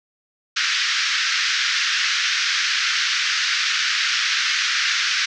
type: band-pass noise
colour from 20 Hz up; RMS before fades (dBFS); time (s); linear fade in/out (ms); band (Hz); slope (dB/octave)
pink; -21; 0.56-5.26; 10; 1400 to 6000; 48
effects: none